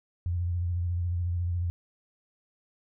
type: tone with vibrato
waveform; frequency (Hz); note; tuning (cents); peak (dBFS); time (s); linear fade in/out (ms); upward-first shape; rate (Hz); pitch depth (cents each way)
sine; 87.4; F2; +2; -26; 0.26-1.7; 0; sine; 14; 44
effects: none